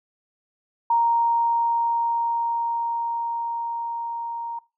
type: tone with level ramp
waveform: sine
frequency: 932.3 Hz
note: A#5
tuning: in tune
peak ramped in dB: -16 to -28 dBFS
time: 0.9-4.59 s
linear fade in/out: 5 ms
effects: noise-tail reverb RT60 0.3 s tail -22 dB re dry